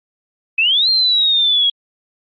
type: exponential two-way sweep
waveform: sine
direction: up then down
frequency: 2518 to 4221 to 3291 Hz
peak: -11 dBFS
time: 0.58-1.7 s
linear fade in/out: 5 ms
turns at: 0.89 s
effects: Opus 48 kbps